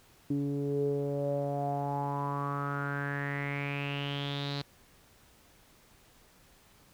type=tone with low-pass filter sweep; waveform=sawtooth; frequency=141.8 Hz; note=C#3; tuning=40 cents sharp; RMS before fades=-33 dBFS; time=0.3-4.62 s; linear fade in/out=5 ms; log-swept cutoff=310 to 4200 Hz; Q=7.5; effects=pink hiss -61 dBFS RMS until 6.93 s